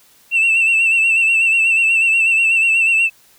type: tone with vibrato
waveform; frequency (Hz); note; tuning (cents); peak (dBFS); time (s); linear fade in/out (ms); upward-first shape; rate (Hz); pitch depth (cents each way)
sine; 2684; E7; +31; -9; 0.31-3.1; 50; sine; 8.2; 45
effects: tanh soft clip ceiling -9 dBFS + white hiss -51 dBFS RMS until 3.38 s